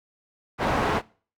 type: low-pass noise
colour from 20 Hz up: white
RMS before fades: -24 dBFS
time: 0.58-1.02 s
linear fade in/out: 50 ms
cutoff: 1100 Hz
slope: 12 dB/octave
effects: noise-tail reverb RT60 0.4 s tail -22 dB re dry